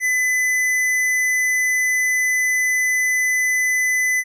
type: tone with tanh clipping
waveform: sine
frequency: 2009 Hz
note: B6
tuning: 29 cents sharp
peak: -18 dBFS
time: 0-4.24 s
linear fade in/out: 50 ms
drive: 15 dB
effects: none